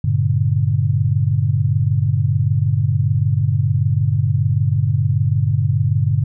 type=chord; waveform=sine; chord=G minor; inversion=none; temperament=equal with one note detuned; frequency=98 / 116.54 / 143.23 Hz; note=G2 / Bb2 / D3; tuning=0 / 0 / -43 cents; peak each=-18 dBFS; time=0.04-6.24 s; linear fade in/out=5 ms; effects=none